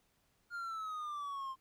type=exponential sweep; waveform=triangle; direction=down; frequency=1421 to 1046.5 Hz; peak=-37 dBFS; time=0.5-1.56 s; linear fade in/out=50 ms; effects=pink hiss -75 dBFS RMS until 1.6 s